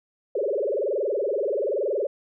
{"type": "tone with frequency modulation", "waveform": "sine", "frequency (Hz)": 485.9, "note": "B4", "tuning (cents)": -28, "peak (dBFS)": -22, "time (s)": [0.35, 2.07], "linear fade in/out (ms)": 5, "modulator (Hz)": 21.1, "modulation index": 4.7, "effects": []}